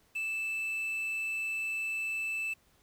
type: tone with quantisation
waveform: triangle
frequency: 2637 Hz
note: E7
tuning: in tune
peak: -30 dBFS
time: 0.15-2.54 s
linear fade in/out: 10 ms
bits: 9
effects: pink hiss -67 dBFS RMS until 2.82 s